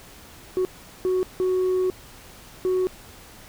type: tone bursts at uneven times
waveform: sine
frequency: 370 Hz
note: F#4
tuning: in tune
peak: -17 dBFS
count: 4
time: 0.57-0.65 / 1.05-1.23 / 1.4-1.9 / 2.65-2.87 s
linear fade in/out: 0 ms
effects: tanh soft clip ceiling -18 dBFS + pink hiss -46 dBFS RMS until 3.48 s